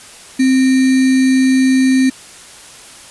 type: tone with sample-and-hold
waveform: sine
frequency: 261.6 Hz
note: C4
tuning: in tune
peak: -8 dBFS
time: 0.39-2.1 s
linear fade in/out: 10 ms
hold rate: 2100 Hz
effects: white hiss -37 dBFS RMS until 3.1 s + resampled to 24000 Hz